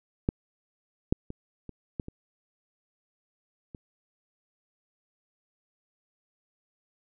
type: clicks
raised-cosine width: 3 ms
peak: -11 / -9 / -24 / -27 / -18 / -26 / -28 dBFS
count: 7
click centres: 0.289 / 1.125 / 1.304 / 1.693 / 1.998 / 2.084 / 3.748 s
effects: none